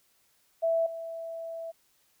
sine tone with level steps, 660 Hz, E5, 2 cents sharp, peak -23 / -35 dBFS, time 0.62-1.72 s, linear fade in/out 20 ms, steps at 0.86 s, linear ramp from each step 5 ms, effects white hiss -68 dBFS RMS until 2.2 s

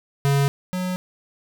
square tone pair in turn, 140 / 182.92 Hz, C#3 / F#3, +18 / -20 cents, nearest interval perfect fourth, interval 462 cents, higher second, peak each -17 / -24 dBFS, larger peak first, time 0.25-0.48 / 0.73-0.96 s, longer neither, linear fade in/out 0 ms, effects none

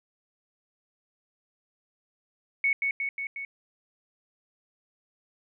sine tone with echo, 2217 Hz, C#7, in tune, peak -21 dBFS, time 2.64-2.73 s, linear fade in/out 2 ms, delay 180 ms, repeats 4, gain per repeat -3 dB, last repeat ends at 3.45 s, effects none

